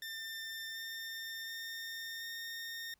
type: tone with pitch steps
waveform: 20% pulse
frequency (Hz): 1796 / 1808.5 / 1821.1 / 1833.7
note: A6 / A6 / A#6 / A#6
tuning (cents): +35 / +47 / -41 / -29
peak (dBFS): -36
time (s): 0.02-2.94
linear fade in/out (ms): 2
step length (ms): 730
effects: pink hiss -75 dBFS RMS until 2.99 s